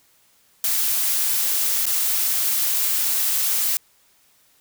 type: noise with dropouts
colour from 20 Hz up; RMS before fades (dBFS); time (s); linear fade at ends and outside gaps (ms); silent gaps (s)
blue; -21; 0.64-3.77; 1; 1.856-1.865
effects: white hiss -59 dBFS RMS until 4.6 s